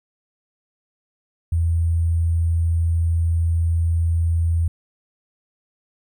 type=tone with sample-and-hold; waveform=sine; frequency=83.3 Hz; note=E2; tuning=19 cents sharp; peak=-16 dBFS; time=1.52-4.68 s; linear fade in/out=5 ms; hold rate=8820 Hz; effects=none